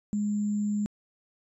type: tone with sample-and-hold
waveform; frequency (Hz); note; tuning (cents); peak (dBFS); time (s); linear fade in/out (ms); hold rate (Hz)
sine; 207.7; G#3; 0; -25; 0.13-0.86; 0; 7350
effects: resampled to 24000 Hz